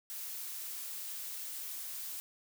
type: noise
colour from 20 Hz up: blue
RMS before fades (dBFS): -42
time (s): 0.1-2.2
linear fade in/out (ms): 0
effects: none